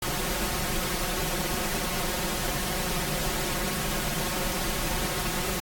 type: noise with comb filter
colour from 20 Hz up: pink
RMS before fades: -29 dBFS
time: 0.02-5.6 s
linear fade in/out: 5 ms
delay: 5.5 ms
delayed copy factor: +1
effects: AAC 64 kbps